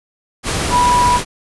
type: tone in noise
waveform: sine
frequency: 980 Hz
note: B5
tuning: 14 cents flat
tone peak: -10 dBFS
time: 0.7-1.2 s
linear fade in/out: 50 ms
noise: pink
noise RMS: -19 dBFS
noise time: 0.43-1.25 s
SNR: +6 dB
effects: resampled to 24000 Hz